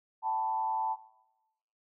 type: tone with frequency modulation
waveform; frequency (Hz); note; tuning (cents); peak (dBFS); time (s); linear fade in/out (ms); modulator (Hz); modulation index
sine; 880; A5; 0; -28; 0.22-0.97; 50; 111; 0.74
effects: noise-tail reverb RT60 1.0 s tail -20 dB re dry